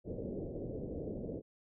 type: low-pass noise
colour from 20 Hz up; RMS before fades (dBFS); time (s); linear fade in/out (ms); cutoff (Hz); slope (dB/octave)
white; -41; 0.04-1.42; 50; 540; 48
effects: none